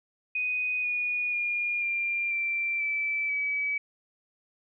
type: tone with pitch steps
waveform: sine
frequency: 2492 / 2456 / 2421 / 2386 / 2352 / 2318 / 2285 Hz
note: D#7 / D#7 / D#7 / D7 / D7 / D7 / D7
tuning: +2 / -23 / -48 / +27 / +2 / -23 / -48 cents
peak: -26 dBFS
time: 0.35-3.78 s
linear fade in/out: 5 ms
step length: 490 ms
effects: none